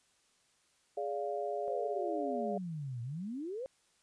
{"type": "chord", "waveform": "sine", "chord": "D diminished", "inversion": "second", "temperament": "equal with one note detuned", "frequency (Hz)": [415.3, 577.6, 698.5], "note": ["Ab4", "D5", "F5"], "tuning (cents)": [0, -29, 0], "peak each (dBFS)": -38, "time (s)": [0.97, 2.58], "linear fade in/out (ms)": 5}
{"type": "exponential two-way sweep", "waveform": "sine", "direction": "down then up", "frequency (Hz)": [546, 114.5, 546], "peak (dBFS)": -37, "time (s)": [1.68, 3.66], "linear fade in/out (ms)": 0, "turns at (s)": 3.02}
{"effects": ["white hiss -71 dBFS RMS until 4.02 s", "resampled to 22050 Hz"]}